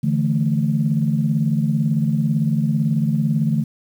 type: chord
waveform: sine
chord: D suspended second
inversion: none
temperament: equal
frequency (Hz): 146.83 / 164.81 / 220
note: D3 / E3 / A3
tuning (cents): 0 / 0 / 0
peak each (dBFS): -19 / -21 / -20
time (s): 0.03-3.64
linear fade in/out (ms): 10
effects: tanh soft clip ceiling -6 dBFS + 8-bit